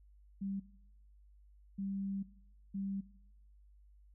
sine tone bursts at uneven times, 196 Hz, G3, in tune, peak -36 dBFS, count 3, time 0.41-0.6 / 1.78-2.23 / 2.74-3.01 s, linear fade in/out 10 ms, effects noise-tail reverb RT60 0.8 s tail -19 dB re dry + added 50 Hz sine -59 dBFS peak until 4.14 s

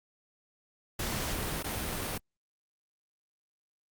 pink noise with dropouts, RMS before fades -34 dBFS, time 0.99-2.18 s, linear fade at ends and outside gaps 5 ms, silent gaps 1.628-1.641 s, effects Opus 48 kbps

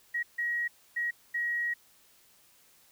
sine tone bursts at uneven times, 1900 Hz, A#6, 33 cents sharp, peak -28 dBFS, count 4, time 0.14-0.23 / 0.38-0.68 / 0.96-1.11 / 1.34-1.74 s, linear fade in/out 10 ms, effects white hiss -62 dBFS RMS until 2.91 s

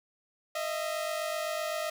sawtooth tone pair together, 622.3 / 670.1 Hz, D#5 / E5, 0 / +28 cents, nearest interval minor second, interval 128 cents, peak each -29 / -32 dBFS, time 0.55-1.9 s, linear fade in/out 5 ms, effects none

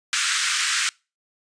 pink band-pass noise, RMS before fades -23 dBFS, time 0.13-0.89 s, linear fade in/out 0 ms, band 1300 to 9100 Hz, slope 48 dB/octave, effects noise-tail reverb RT60 0.3 s tail -26 dB re dry + resampled to 22050 Hz

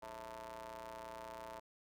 sawtooth ring-modulated tone, 116.54 Hz, A#2, in tune, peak -40 dBFS, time 0.02-1.6 s, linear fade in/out 10 ms, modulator 773 Hz, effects none

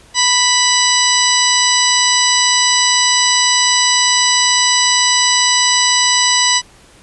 harmonic tone, 987.8 Hz, B5, in tune, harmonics 1 / 2 / 3 / 4 / 5 / 6 / 8, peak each -18 / -18 / -18 / -18 / -18 / -18 / -18 dBFS, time 0.14-6.62 s, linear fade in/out 50 ms, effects pink hiss -45 dBFS RMS until 7.02 s + resampled to 24000 Hz

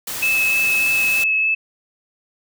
white noise, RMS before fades -27 dBFS, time 0.07-1.24 s, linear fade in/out 5 ms
sine tone with vibrato, 2600 Hz, E7, 24 cents flat, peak -15 dBFS, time 0.22-1.55 s, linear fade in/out 10 ms, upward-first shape triangle, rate 3.3 Hz, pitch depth 12 cents each way
effects none

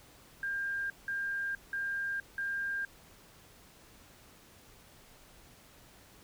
sine tone bursts, 1600 Hz, G6, 35 cents sharp, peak -32 dBFS, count 4, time 0.43-2.85 s, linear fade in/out 2 ms, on 470 ms, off 180 ms, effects pink hiss -58 dBFS RMS until 6.23 s

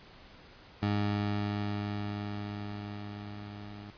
20% pulse tone with level ramp, 103 Hz, G#2, 14 cents flat, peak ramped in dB -22 to -39 dBFS, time 0.82-3.91 s, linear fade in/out 10 ms, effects pink hiss -54 dBFS RMS until 3.97 s + resampled to 11025 Hz

